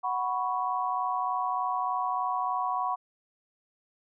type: chord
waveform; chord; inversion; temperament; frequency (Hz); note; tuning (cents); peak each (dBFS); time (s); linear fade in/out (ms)
sine; F# suspended fourth; none; just; 740 / 986.7 / 1110; F#5 / B5 / C#6; 0 / -2 / +2; -31; 0.03-2.96; 20
effects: none